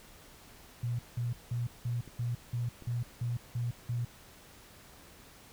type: tone bursts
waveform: sine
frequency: 120 Hz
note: B2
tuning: 49 cents flat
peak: -30 dBFS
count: 10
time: 0.83-4.05 s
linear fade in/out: 5 ms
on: 160 ms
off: 180 ms
type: clicks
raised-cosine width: 3 ms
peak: -36 dBFS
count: 2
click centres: 2.077 / 2.823 s
effects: pink hiss -55 dBFS RMS until 5.52 s